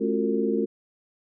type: tone cluster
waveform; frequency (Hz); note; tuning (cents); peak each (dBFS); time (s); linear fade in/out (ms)
sine; 214.1 / 271.8 / 350.2 / 370.5 / 454.4; A3 / C#4 / F4 / F#4 / A#4; -47 / -34 / +5 / +2 / -44; -27 / -29 / -29 / -29 / -27; 0-0.66; 20
effects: none